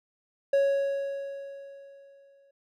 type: tone with exponential decay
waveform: triangle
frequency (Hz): 554.4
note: C#5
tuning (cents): 0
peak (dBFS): -17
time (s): 0.53-2.51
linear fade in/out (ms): 5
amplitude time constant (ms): 430
effects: none